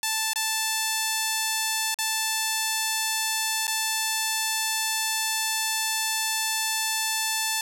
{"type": "tone with dropouts", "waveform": "5% pulse", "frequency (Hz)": 880, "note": "A5", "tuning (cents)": 0, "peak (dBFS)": -12, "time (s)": [0.03, 7.61], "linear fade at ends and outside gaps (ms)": 2, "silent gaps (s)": [[0.334, 0.358], [1.944, 1.987], [3.67, 3.678]], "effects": ["9-bit"]}